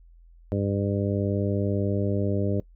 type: harmonic tone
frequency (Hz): 100.2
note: G2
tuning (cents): +38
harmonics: 1 / 2 / 3 / 4 / 5 / 6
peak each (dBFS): -26 / -29 / -31 / -32 / -33 / -34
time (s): 0.52-2.6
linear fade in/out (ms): 0
effects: noise-tail reverb RT60 0.1 s tail -22 dB re dry + added 42 Hz sine -49 dBFS peak until 2.75 s